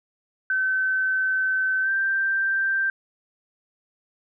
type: tone with pitch glide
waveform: sine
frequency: 1531 to 1570.4 Hz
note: G6 to G6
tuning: -41 to +3 cents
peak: -20 dBFS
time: 0.5-2.9 s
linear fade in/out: 2 ms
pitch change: +44 cents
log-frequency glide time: 1.82-1.9 s
effects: none